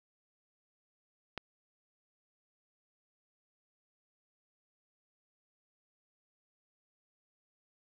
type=click; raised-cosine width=0.3 ms; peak=-21 dBFS; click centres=1.377 s; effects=none